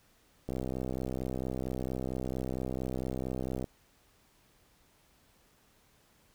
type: click train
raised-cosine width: 2 ms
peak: -22 dBFS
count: 204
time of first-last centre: 0.49-3.642 s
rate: 64.4 Hz
effects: pink hiss -66 dBFS RMS until 6.34 s